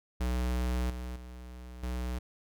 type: tone with level steps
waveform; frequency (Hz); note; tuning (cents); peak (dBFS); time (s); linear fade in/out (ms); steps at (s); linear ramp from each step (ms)
square; 61.74; B1; 0; -29 / -37 / -44 / -33; 0.2-2.19; 10; 0.9 / 1.16 / 1.83; 2
effects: none